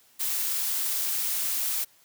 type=noise; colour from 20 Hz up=blue; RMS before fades=-28 dBFS; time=0.19-1.85 s; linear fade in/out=20 ms; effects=white hiss -60 dBFS RMS until 2.04 s + high-pass 80 Hz 12 dB/octave